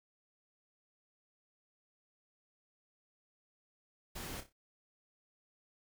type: noise with echo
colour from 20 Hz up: pink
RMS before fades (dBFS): -44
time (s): 4.15-4.41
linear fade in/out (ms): 10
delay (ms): 30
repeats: 4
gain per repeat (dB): -9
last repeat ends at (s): 4.53
effects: none